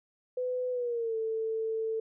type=tone with pitch glide; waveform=sine; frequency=502 to 444.7 Hz; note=B4 to A4; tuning=+28 to +18 cents; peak=-29 dBFS; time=0.37-2 s; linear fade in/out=5 ms; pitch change=-210 cents; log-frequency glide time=0.71-1.16 s; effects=none